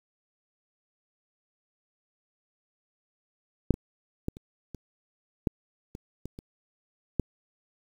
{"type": "clicks", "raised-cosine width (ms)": 3, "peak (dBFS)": [-6, -20, -16, -30, -26, -11, -26, -24, -28, -11], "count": 10, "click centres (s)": [3.707, 3.741, 4.284, 4.369, 4.747, 5.472, 5.951, 6.256, 6.389, 7.197], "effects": ["8-bit"]}